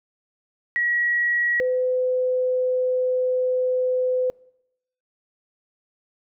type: tone pair in turn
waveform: sine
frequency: 1915 / 507.2 Hz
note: A#6 / B4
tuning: +46 / +46 cents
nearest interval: octave + major seventh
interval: 2300 cents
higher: first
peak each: -19 dBFS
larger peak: neither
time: 0.76-1.6 / 1.6-4.3 s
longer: second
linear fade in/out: 0 ms
effects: noise-tail reverb RT60 0.8 s tail -25 dB re dry